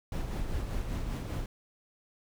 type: noise with tremolo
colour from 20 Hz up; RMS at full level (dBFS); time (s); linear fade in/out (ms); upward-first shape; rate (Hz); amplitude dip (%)
brown; -32; 0.12-1.46; 2; sine; 5.1; 40
effects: none